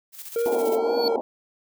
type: noise with tremolo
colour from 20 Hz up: blue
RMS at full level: -37 dBFS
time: 0.12-0.79 s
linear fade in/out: 50 ms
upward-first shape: square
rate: 15 Hz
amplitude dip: 55%
type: tone with vibrato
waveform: triangle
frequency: 460.5 Hz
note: A#4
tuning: 21 cents flat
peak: -19 dBFS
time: 0.36-1.16 s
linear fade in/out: 2 ms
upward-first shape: sine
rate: 2 Hz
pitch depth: 47 cents each way
type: band-pass noise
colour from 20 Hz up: white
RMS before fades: -28 dBFS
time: 0.46-1.21 s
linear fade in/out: 0 ms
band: 220 to 940 Hz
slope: 96 dB/octave
type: tone with exponential growth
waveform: triangle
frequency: 4435 Hz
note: C#8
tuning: in tune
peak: -21 dBFS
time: 0.74-1.08 s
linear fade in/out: 1 ms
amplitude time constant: 72 ms
effects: none